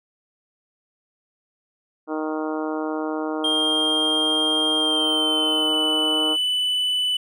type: harmonic tone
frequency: 155.56 Hz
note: D#3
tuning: in tune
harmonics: 2 / 3 / 4 / 5 / 6 / 7 / 8 / 9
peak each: -26 / -30 / -32 / -34 / -36 / -37 / -38 / -39 dBFS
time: 2.07-6.37 s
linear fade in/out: 50 ms
type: tone with pitch glide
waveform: triangle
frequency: 3204 to 2989 Hz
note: G7 to F#7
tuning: +37 to +17 cents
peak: -18 dBFS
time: 3.44-7.17 s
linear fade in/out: 5 ms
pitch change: -120 cents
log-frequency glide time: 4.78-5.76 s
effects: none